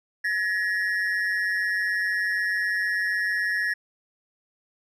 triangle ring-modulated tone, 1792 Hz, A6, 31 cents sharp, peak -18 dBFS, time 0.24-3.74 s, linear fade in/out 10 ms, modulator 96.7 Hz, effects none

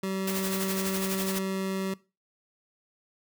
25% pulse tone, 191.5 Hz, G3, 40 cents flat, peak -25 dBFS, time 0.03-1.94 s, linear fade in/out 5 ms
white noise with tremolo, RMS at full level -32 dBFS, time 0.27-1.39 s, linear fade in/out 5 ms, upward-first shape sine, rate 12 Hz, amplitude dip 60%
effects noise-tail reverb RT60 0.3 s tail -21 dB re dry

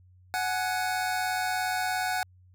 25% pulse tone pair together, 740 / 837 Hz, F#5 / G#5, 0 / +13 cents, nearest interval major second, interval 213 cents, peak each -24 / -30 dBFS, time 0.34-2.23 s, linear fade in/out 0 ms, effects added 91 Hz sine -54 dBFS peak until 2.54 s

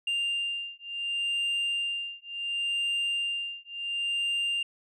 sine beating tone pair, 2794 / 2794.7 Hz, F7 / F7, 0 / +1 cents, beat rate 0.7 Hz, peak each -29 dBFS, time 0.07-4.63 s, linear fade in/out 5 ms, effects tanh soft clip ceiling -25 dBFS

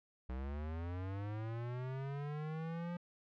square linear sweep, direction up, 61.74 to 176 Hz, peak -40 dBFS, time 0.29-2.97 s, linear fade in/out 5 ms, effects low-pass 2000 Hz 12 dB/octave

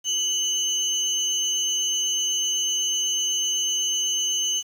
sine tone pair together, 2971 / 6304 Hz, F#7 / G8, +6 / +9 cents, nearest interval octave + minor second, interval 1303 cents, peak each -23 dBFS, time 0.04-4.63 s, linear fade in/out 50 ms, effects tanh soft clip ceiling -17 dBFS + 8-bit

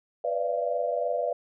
sine tone cluster, 495.1 / 582 / 605 / 685 Hz, B4 / D5 / D#5 / F5, +4 / -16 / -49 / -34 cents, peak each -30 / -30 / -34 / -30 dBFS, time 0.24-1.33 s, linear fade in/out 5 ms, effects none

